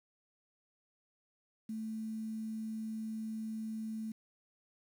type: tone with quantisation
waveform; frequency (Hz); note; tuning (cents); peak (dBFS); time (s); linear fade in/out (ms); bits
sine; 220; A3; 0; -37; 1.69-4.12; 5; 10
effects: none